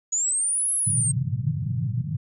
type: linear two-way sweep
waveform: sine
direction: up then down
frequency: 6740 to 10930 to 8340 Hz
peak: -21 dBFS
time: 0.12-1.12 s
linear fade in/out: 10 ms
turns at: 0.74 s
type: band-pass noise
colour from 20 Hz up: white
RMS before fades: -26 dBFS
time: 0.86-2.17 s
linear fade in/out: 10 ms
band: 110 to 150 Hz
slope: 48 dB/octave
effects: none